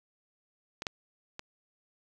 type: clicks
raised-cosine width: 0.2 ms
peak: -19 / -14 / -22 dBFS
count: 3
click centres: 0.821 / 0.868 / 1.394 s
effects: none